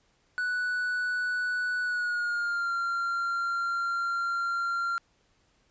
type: tone with pitch glide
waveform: triangle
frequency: 1481 to 1381.8 Hz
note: F#6 to F6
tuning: +1 to -19 cents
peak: -25 dBFS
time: 0.38-4.98 s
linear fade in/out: 0 ms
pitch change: -120 cents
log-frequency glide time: 1.82-2.72 s
effects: pink hiss -68 dBFS RMS until 5.7 s + resampled to 16000 Hz